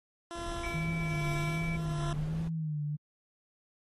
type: tone with tremolo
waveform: 15% pulse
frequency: 341.2 Hz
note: F4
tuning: 40 cents flat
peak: -30 dBFS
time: 0.31-2.13 s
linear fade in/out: 0 ms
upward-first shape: sine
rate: 1.2 Hz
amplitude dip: 65%
type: noise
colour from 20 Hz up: brown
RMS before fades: -41 dBFS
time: 0.35-2.48 s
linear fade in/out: 2 ms
type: tone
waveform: sine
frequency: 2304 Hz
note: D7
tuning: 34 cents flat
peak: -38 dBFS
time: 0.63-1.77 s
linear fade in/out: 10 ms
type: tone with vibrato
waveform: sine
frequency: 155.56 Hz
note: D#3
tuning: in tune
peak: -31 dBFS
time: 0.73-2.97 s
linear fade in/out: 20 ms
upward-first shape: sine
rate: 1.3 Hz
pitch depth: 90 cents each way
effects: AAC 32 kbps